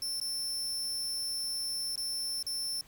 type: tone with dropouts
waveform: sawtooth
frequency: 5360 Hz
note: E8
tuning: 28 cents sharp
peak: -30 dBFS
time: 0.02-2.81 s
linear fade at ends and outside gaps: 1 ms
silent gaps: 0.2-0.213 / 1.957-1.977 / 2.427-2.466 s
effects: pink hiss -59 dBFS RMS until 2.87 s